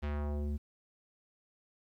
square tone with low-pass filter sweep, 73.42 Hz, D2, in tune, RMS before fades -35 dBFS, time 0.02-0.58 s, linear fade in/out 20 ms, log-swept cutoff 3100 to 200 Hz, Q 1.2, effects 11-bit

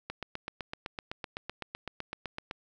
click train, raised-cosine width 0.3 ms, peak -20 dBFS, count 20, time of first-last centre 0.1-2.511 s, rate 7.88 Hz, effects none

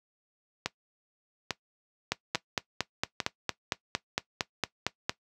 two click trains, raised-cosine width 0.2 ms, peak -11 / -9 dBFS, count 4 / 14, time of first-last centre 0.66-3.202 / 2.12-5.095 s, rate 1.18 / 4.37 Hz, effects noise-tail reverb RT60 0.1 s tail -18 dB re dry + high-pass 80 Hz 12 dB/octave

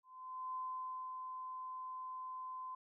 sine tone with ADSR envelope, 1028 Hz, C6, 31 cents flat, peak -39 dBFS, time 0.03-2.75 s, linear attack 520 ms, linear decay 570 ms, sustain -4 dB, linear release 5 ms, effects none

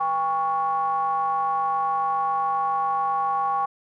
triangle ring-modulated tone, 155.56 Hz, D#3, in tune, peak -16 dBFS, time 0-3.66 s, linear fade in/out 10 ms, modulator 957 Hz, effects none

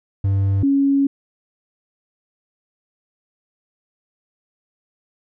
triangle / sine tone pair in turn, 98 / 277.2 Hz, G2 / C#4, 0 / 0 cents, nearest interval octave + tritone, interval 1800 cents, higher second, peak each -13 dBFS, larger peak neither, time 0.24-0.63 / 0.63-1.07 s, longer second, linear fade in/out 5 ms, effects none

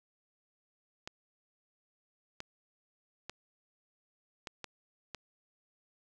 clicks, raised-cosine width 0.2 ms, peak -23 dBFS, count 6, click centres 1.075 / 2.404 / 3.296 / 4.472 / 4.643 / 5.147 s, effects none

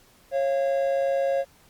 triangle tone pair together, 547 / 689.3 Hz, C#5 / F5, -23 / -23 cents, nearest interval major third, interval 400 cents, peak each -20 / -27 dBFS, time 0.31-1.45 s, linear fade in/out 50 ms, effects pink hiss -57 dBFS RMS until 1.69 s + Opus 48 kbps

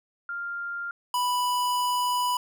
sine / square tone pair in turn, 1396.9 / 987.8 Hz, F6 / B5, 0 / 0 cents, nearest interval tritone, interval 600 cents, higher first, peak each -30 / -24 dBFS, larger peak second, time 0.29-0.91 / 1.14-2.37 s, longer second, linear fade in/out 2 ms, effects none

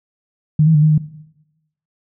sine tone with pitch steps, 152.8 / 160.1 / 149.9 / 154.9 / 153.2 Hz, D#3 / D#3 / D3 / D#3 / D#3, -31 / +50 / +36 / -7 / -27 cents, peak -8 dBFS, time 0.59-0.98 s, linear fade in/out 5 ms, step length 78 ms, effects noise-tail reverb RT60 0.9 s tail -17 dB re dry

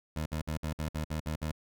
20% pulse tone bursts, 77.8 Hz, D#2, in tune, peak -27 dBFS, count 9, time 0.16-1.516 s, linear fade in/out 5 ms, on 100 ms, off 57 ms, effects none

